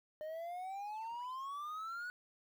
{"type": "exponential sweep", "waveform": "triangle", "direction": "up", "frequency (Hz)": [608, 1480], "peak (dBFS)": -39, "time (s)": [0.21, 2.1], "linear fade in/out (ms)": 0, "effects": ["11-bit"]}